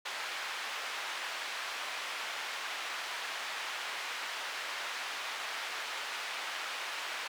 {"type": "band-pass noise", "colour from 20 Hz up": "white", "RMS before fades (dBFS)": -39, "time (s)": [0.05, 7.28], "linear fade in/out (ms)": 10, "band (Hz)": [790, 2800], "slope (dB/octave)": 12, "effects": []}